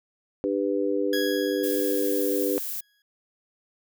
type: harmonic tone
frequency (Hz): 99.1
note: G2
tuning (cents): +19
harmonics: 3 / 4 / 5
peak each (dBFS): -27 / -27 / -27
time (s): 0.44-2.58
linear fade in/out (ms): 0
type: tone with exponential decay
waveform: 20% pulse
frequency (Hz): 1661.2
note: G#6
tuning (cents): 0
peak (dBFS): -22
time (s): 1.13-3.02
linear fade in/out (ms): 2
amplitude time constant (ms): 410
type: noise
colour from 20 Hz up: violet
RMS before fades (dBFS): -32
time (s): 1.63-2.81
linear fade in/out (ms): 10
effects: none